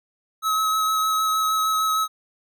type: tone with vibrato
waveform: square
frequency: 1284 Hz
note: E6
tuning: 46 cents flat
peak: -20 dBFS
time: 0.42-2.08 s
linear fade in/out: 50 ms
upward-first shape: sine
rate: 6.5 Hz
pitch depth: 13 cents each way
effects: none